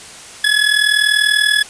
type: tone with amplitude modulation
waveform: 25% pulse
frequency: 1700 Hz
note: G#6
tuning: 40 cents sharp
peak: -4 dBFS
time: 0.44-1.63 s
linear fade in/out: 5 ms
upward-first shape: sine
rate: 40.2 Hz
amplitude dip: 75%
effects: white hiss -35 dBFS RMS until 1.69 s + resampled to 22050 Hz